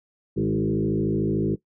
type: tone with frequency modulation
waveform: sine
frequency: 261.6 Hz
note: C4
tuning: in tune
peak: -20 dBFS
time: 0.36-1.56 s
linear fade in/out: 20 ms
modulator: 53.5 Hz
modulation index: 2.8
effects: noise-tail reverb RT60 0.1 s tail -18 dB re dry